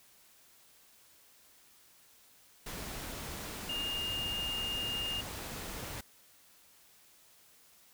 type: tone in noise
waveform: sine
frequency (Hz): 2827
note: F7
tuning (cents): +20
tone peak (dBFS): -34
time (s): 3.69-5.21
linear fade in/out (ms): 5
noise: pink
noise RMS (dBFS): -42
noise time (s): 2.66-6.01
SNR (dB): +5
effects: white hiss -62 dBFS RMS until 7.93 s